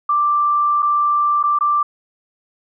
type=tone with dropouts; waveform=sine; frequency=1177 Hz; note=D6; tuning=3 cents sharp; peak=-13 dBFS; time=0.09-1.83 s; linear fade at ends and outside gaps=5 ms; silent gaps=0.823-0.827 / 1.429-1.437 / 1.588-1.608 s; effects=none